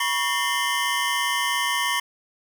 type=tone cluster; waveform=square; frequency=972 / 1109 / 1820 / 2088 / 3062 Hz; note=B5 / C#6 / A#6 / C7 / G7; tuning=-28 / 0 / -42 / -4 / -41 cents; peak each=-29 dBFS; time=0-2 s; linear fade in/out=5 ms; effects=none